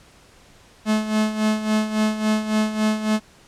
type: tone with tremolo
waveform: 45% pulse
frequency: 215.5 Hz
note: A3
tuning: 36 cents flat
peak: -16 dBFS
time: 0.85-3.2 s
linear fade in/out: 50 ms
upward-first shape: sine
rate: 3.6 Hz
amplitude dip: 70%
effects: pink hiss -51 dBFS RMS until 3.47 s + low-pass 9000 Hz 12 dB/octave